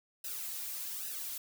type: noise with flanger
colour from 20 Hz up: blue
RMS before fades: -40 dBFS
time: 0.24-1.38 s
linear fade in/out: 5 ms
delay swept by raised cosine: 0.9 to 3.2 ms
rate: 1.2 Hz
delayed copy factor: -0.95
effects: none